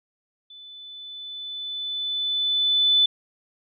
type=tone with level ramp; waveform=sine; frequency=3500 Hz; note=A7; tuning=10 cents flat; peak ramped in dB=-42 to -14 dBFS; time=0.5-3.06 s; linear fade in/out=5 ms; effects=none